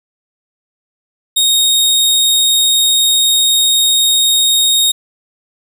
sawtooth tone, 3728 Hz, A#7, 1 cent flat, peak -6 dBFS, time 1.36-4.92 s, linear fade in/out 10 ms, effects none

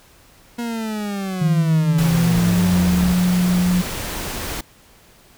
40% pulse linear sweep, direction down, 239 to 64.8 Hz, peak -22 dBFS, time 0.58-3.13 s, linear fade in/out 10 ms
sine tone with pitch glide, 159 to 179.51 Hz, D#3 to F3, +38 to +48 cents, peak -14 dBFS, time 1.41-3.82 s, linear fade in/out 10 ms, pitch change +210 cents, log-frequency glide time 1.81-2.66 s
pink noise, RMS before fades -27 dBFS, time 1.98-4.61 s, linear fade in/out 5 ms
effects pink hiss -50 dBFS RMS until 5.37 s

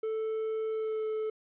triangle tone with pitch glide, 440 to 434.9 Hz, A4 to A4, 0 to -20 cents, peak -28 dBFS, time 0.03-1.3 s, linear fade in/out 5 ms, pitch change -20 cents, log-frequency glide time 0.71-1.07 s, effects resampled to 8000 Hz + 11-bit

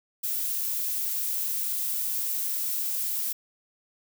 violet noise with high-pass filter sweep, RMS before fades -29 dBFS, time 0.23-3.33 s, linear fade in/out 10 ms, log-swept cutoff 1100 to 240 Hz, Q 0.83, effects none

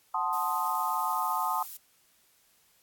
sine chord, F# diminished seventh, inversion none, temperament equal, 740 / 880 / 1046.5 / 1244.5 Hz, F#5 / A5 / C6 / Eb6, 0 / 0 / 0 / 0 cents, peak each -35 / -31 / -32 / -32 dBFS, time 0.14-1.63 s, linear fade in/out 5 ms
violet noise, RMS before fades -41 dBFS, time 0.33-1.77 s, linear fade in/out 5 ms
effects white hiss -65 dBFS RMS until 2.82 s + AAC 64 kbps

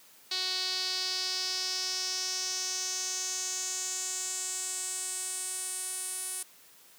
sawtooth tone with band-pass filter sweep, 371.8 Hz, F#4, 8 cents sharp, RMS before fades -34 dBFS, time 0.31-6.43 s, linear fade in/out 5 ms, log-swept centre 4300 to 9800 Hz, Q 4.5, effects white hiss -57 dBFS RMS until 6.98 s + high-pass 150 Hz 12 dB/octave

